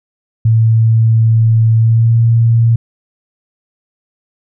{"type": "tone with pitch glide", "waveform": "sine", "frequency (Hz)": [112.6, 115.37], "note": ["A2", "A#2"], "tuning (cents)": [40, -17], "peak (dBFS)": -6, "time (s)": [0.45, 2.76], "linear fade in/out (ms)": 5, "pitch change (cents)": 43, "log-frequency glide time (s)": [1.76, 2.15], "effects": []}